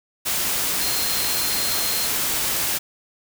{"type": "tone in noise", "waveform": "sine", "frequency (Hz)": 4186, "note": "C8", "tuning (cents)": 0, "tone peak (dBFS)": -28, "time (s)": [0.8, 2.08], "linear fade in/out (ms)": 20, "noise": "white", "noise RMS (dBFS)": -23, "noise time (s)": [0.25, 2.79], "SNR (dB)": -8, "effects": []}